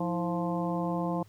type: harmonic tone with a mistuned harmonic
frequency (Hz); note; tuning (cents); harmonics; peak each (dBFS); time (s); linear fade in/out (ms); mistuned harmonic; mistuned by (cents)
174.61; F3; 0; 1 / 2 / 3 / 4 / 5 / 6; -31 / -34 / -36 / -37 / -38 / -39; 0-1.23; 5; 2; -110
effects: added 105 Hz sine -54 dBFS peak until 1.28 s + pink hiss -63 dBFS RMS until 1.28 s